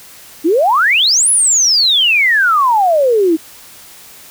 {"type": "exponential two-way sweep", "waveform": "sine", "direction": "up then down", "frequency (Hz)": [296.2, 10610, 307.6], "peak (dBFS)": -8, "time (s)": [0.44, 3.37], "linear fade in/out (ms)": 20, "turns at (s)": 1.3, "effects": ["white hiss -38 dBFS RMS until 4.3 s"]}